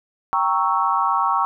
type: chord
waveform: sine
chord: G diminished seventh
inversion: none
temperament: equal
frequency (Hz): 784 / 932.3 / 1108.7 / 1318.5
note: G5 / Bb5 / Db6 / Fb6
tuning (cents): 0 / 0 / 0 / 0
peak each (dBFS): -24 / -22 / -20 / -24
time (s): 0.33-1.45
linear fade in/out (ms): 0
effects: none